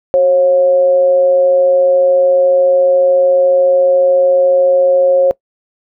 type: tone with amplitude modulation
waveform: sine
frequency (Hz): 541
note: C#5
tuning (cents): -42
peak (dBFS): -4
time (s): 0.14-5.31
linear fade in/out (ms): 0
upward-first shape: sine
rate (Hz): 168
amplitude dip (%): 40
effects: noise-tail reverb RT60 0.1 s tail -22 dB re dry